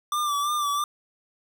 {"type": "tone with vibrato", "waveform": "square", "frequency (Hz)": 1174.7, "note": "D6", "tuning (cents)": 0, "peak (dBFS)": -24, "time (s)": [0.12, 0.84], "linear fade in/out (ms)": 2, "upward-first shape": "sine", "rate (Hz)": 3, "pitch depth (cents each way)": 47, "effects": []}